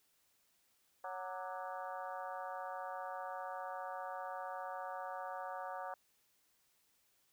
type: harmonic tone with a mistuned harmonic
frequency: 185 Hz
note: F#3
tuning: in tune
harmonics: 3 / 4 / 5 / 6 / 7 / 8 / 9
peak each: -48 / -45 / -48 / -49 / -55 / -53 / -57 dBFS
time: 1.04-5.94 s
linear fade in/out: 2 ms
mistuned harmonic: 6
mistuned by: +100 cents
effects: white hiss -75 dBFS RMS until 7.32 s